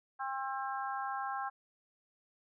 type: harmonic tone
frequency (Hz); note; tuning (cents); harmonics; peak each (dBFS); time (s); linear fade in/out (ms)
267.2; C4; +36; 3 / 4 / 5 / 6; -38 / -40 / -42 / -44; 0.19-1.5; 20
effects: none